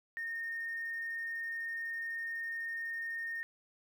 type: tone with quantisation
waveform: sine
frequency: 1837 Hz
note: A#6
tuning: 26 cents flat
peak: -36 dBFS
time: 0.17-3.43 s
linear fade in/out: 0 ms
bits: 10
effects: none